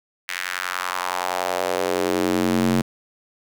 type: tone with high-pass filter sweep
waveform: square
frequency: 45.3 Hz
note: F#1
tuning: 36 cents flat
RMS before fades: -23 dBFS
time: 0.28-2.82 s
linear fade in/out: 10 ms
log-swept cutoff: 2000 to 190 Hz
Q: 2.3
effects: none